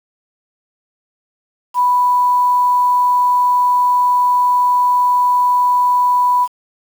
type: tone with quantisation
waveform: sine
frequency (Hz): 987.8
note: B5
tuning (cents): 0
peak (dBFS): -10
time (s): 1.74-6.48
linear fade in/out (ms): 50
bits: 6
effects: none